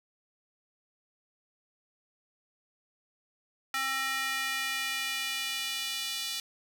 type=tone with high-pass filter sweep; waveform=square; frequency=267.3 Hz; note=C4; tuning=37 cents sharp; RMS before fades=-33 dBFS; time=3.74-6.4 s; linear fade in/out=2 ms; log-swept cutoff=1500 to 3600 Hz; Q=1.7; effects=none